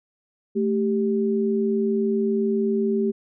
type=tone pair together; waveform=sine; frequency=219.5 / 392 Hz; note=A3 / G4; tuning=-4 / 0 cents; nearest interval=minor seventh; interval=1004 cents; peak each=-22 dBFS; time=0.55-3.12 s; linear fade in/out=20 ms; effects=none